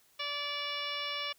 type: harmonic tone with a mistuned harmonic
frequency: 579 Hz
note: D5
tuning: 25 cents flat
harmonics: 1 / 2 / 3 / 4 / 5 / 6 / 7 / 8 / 9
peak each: -45 / -41 / -46 / -40 / -40 / -41 / -47 / -51 / -45 dBFS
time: 0.19-1.33 s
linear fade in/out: 10 ms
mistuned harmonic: 9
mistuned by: +54 cents
effects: white hiss -66 dBFS RMS until 1.38 s